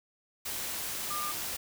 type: tone in noise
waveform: sine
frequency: 1202 Hz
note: D6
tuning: 40 cents sharp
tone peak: -34 dBFS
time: 1.1-1.32 s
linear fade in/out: 10 ms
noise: white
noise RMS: -36 dBFS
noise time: 0.45-1.57 s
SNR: -1 dB
effects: none